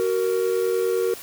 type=tone pair together; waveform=triangle; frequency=375.1 / 465.1 Hz; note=F#4 / A#4; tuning=+24 / -4 cents; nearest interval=major third; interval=372 cents; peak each=-21 / -20 dBFS; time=0-1.14 s; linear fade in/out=0 ms; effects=white hiss -39 dBFS RMS until 1.22 s